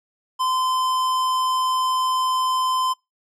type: tone with tanh clipping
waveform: sine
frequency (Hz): 1029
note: C6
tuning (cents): -29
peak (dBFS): -21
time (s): 0.39-2.94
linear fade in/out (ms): 20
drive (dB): 17
effects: noise-tail reverb RT60 0.2 s tail -25 dB re dry